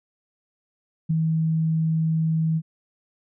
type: tone with ADSR envelope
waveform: sine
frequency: 160.5 Hz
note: E3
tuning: 46 cents flat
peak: -16 dBFS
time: 1.09-2.62 s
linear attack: 17 ms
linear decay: 4 ms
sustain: -3 dB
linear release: 53 ms
effects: none